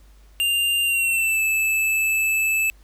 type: tone with pitch glide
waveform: square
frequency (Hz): 2794 to 2622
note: F7 to E7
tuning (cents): 0 to -10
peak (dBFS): -19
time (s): 0.4-2.7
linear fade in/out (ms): 0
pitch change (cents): -110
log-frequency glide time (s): 0.83-1.42
effects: added 50 Hz sine -47 dBFS peak until 2.83 s + pink hiss -59 dBFS RMS until 2.83 s